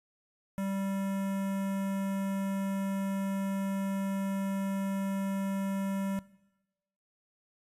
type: tone with notch filter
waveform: square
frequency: 195.1 Hz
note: G3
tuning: 8 cents flat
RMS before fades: -33 dBFS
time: 0.58-6.19 s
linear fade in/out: 0 ms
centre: 4300 Hz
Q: 0.67
effects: noise-tail reverb RT60 1.0 s tail -20 dB re dry + resampled to 32000 Hz